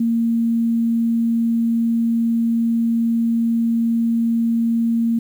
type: tone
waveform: sine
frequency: 230.6 Hz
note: A#3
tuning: 19 cents flat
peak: -15 dBFS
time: 0-5.19 s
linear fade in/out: 5 ms
effects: 8-bit